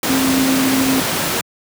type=tone in noise; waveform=sine; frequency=265 Hz; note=C4; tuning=22 cents sharp; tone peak=-14 dBFS; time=0.09-1 s; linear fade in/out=2 ms; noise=pink; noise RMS=-18 dBFS; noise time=0.03-1.41 s; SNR=+1 dB; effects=high-pass 150 Hz 12 dB/octave